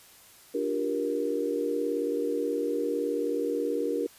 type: chord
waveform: sine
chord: G minor seventh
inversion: second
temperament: just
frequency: 294 / 352.8 / 392 / 470.4 Hz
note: D4 / F4 / G4 / Bb4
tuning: +2 / +18 / 0 / +16 cents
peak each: -32 / -35 / -33 / -29 dBFS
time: 0.54-4.07 s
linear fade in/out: 10 ms
effects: white hiss -54 dBFS RMS until 4.18 s + resampled to 32000 Hz